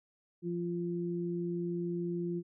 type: tone pair together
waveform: sine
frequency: 173.4 / 346.8 Hz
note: F3 / F4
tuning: -12 / -12 cents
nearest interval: octave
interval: 1200 cents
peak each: -35 / -35 dBFS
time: 0.42-2.43 s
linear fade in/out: 50 ms
effects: none